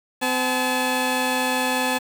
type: tone pair together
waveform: 15% pulse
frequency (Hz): 255.5 / 860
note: C4 / A5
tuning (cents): -41 / -40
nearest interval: octave + major sixth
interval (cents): 2101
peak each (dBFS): -17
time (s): 0.21-1.99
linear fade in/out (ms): 20
effects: 7-bit